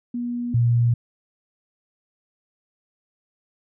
sine tone pair in turn, 241 / 118.81 Hz, B3 / A#2, -42 / +33 cents, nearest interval octave, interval 1225 cents, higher first, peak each -24 / -15 dBFS, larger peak second, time 0.14-0.54 / 0.54-0.94 s, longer neither, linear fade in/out 5 ms, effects none

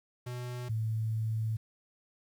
square / sine tone pair in turn, 123.47 / 110.64 Hz, B2 / A2, 0 / +10 cents, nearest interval major second, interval 190 cents, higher first, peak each -37 / -29 dBFS, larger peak second, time 0.26-0.69 / 0.69-1.57 s, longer second, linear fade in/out 10 ms, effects 10-bit

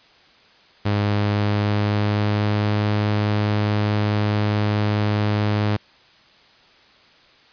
sawtooth tone with pitch glide, 102.9 to 104.7 Hz, G#2 to G#2, -16 to +15 cents, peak -14 dBFS, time 0.85-5.77 s, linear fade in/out 10 ms, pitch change +31 cents, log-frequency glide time 0.95-2.75 s, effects white hiss -52 dBFS RMS until 7.52 s + resampled to 11025 Hz

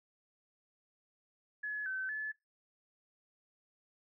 sine tone with pitch steps, 1700 / 1533 / 1726 Hz, G#6 / G6 / A6, +40 / -39 / -34 cents, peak -35 dBFS, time 1.63-2.32 s, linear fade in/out 10 ms, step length 230 ms, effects noise-tail reverb RT60 0.2 s tail -21 dB re dry

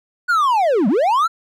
triangle linear two-way sweep, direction down then up, 1488 to 181.6 to 1394 Hz, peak -11 dBFS, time 0.28-1.28 s, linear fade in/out 20 ms, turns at 0.88 s, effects none

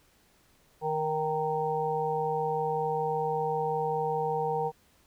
harmonic tone with a mistuned harmonic, 156.1 Hz, D#3, 6 cents sharp, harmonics 1 / 3 / 5 / 6, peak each -37 / -30 / -31 / -34 dBFS, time 0.81-4.72 s, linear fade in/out 50 ms, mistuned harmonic 6, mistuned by -22 cents, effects pink hiss -64 dBFS RMS until 5.06 s

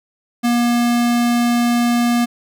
square tone, 238.8 Hz, A#3, 42 cents sharp, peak -14 dBFS, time 0.43-2.26 s, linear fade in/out 20 ms, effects none

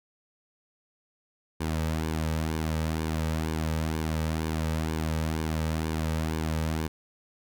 sawtooth tone with flanger, 79.3 Hz, D#2, 33 cents sharp, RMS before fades -29 dBFS, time 1.6-6.88 s, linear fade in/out 10 ms, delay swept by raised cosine 1.5 to 2.9 ms, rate 2.1 Hz, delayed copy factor -0.55, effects none

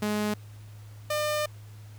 sawtooth tone pair in turn, 210.1 / 602 Hz, G#3 / D5, +20 / +43 cents, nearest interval octave + tritone, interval 1823 cents, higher second, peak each -22 dBFS, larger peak neither, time 0.02-0.34 / 1.1-1.46 s, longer second, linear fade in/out 5 ms, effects added 105 Hz sine -43 dBFS peak until 1.98 s + pink hiss -57 dBFS RMS until 1.98 s

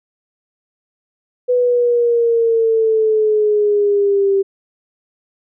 sine exponential sweep, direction down, 497.3 to 390 Hz, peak -11 dBFS, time 1.48-4.43 s, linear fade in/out 20 ms, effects none

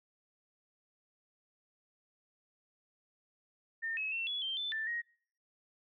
sine tone with pitch steps, 1815 / 2571 / 2702 / 3391 / 3145 / 3524 / 1771 / 1881 Hz, A#6 / E7 / E7 / G#7 / G7 / A7 / A6 / A#6, -47 / -44 / +42 / +35 / +5 / +2 / +11 / +15 cents, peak -34 dBFS, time 3.82-5.02 s, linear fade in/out 20 ms, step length 150 ms, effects noise-tail reverb RT60 0.5 s tail -25 dB re dry

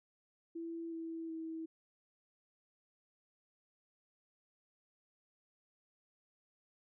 sine tone with pitch steps, 332.5 / 327.9 / 323.4 Hz, E4 / E4 / E4, +15 / -9 / -33 cents, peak -40 dBFS, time 0.55-1.66 s, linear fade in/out 10 ms, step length 370 ms, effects none

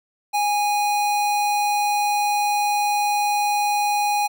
square tone, 825 Hz, G#5, 12 cents flat, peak -19 dBFS, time 0.33-4.28 s, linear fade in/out 20 ms, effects none

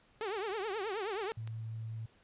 sawtooth tone with vibrato, 412.1 Hz, G#4, 13 cents flat, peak -31 dBFS, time 0.21-1.32 s, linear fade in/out 0 ms, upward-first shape triangle, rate 9.4 Hz, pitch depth 220 cents each way
sine tone, 111.8 Hz, A2, 28 cents sharp, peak -38 dBFS, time 1.37-2.06 s, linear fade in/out 5 ms
click, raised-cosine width 0.2 ms, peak -32 dBFS, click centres 1.475 s
effects pink hiss -66 dBFS RMS until 2.23 s + resampled to 8000 Hz

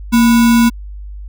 sine tone with sample-and-hold, 232.6 Hz, A#3, 4 cents flat, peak -6 dBFS, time 0.12-0.7 s, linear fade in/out 20 ms, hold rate 1225 Hz, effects added 50 Hz sine -26 dBFS peak until 1.28 s

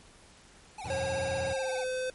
square tone with vibrato, 801 Hz, G5, 37 cents sharp, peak -39 dBFS, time 0.78-1.84 s, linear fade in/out 5 ms, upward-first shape triangle, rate 16 Hz, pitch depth 190 cents each way
sawtooth chord, E suspended second, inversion none, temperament just, 82.41 / 92.71 / 123.61 Hz, E2 / F#2 / B2, 0 / +4 / +2 cents, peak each -37 dBFS, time 0.84-1.54 s, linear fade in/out 20 ms
square tone with pitch glide, 540 to 512.3 Hz, C#5 to C5, -45 to -37 cents, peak -31 dBFS, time 0.9-2.1 s, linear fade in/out 2 ms, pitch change -92 cents, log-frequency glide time 1.48-1.78 s
effects pink hiss -56 dBFS RMS until 2.14 s + MP3 48 kbps

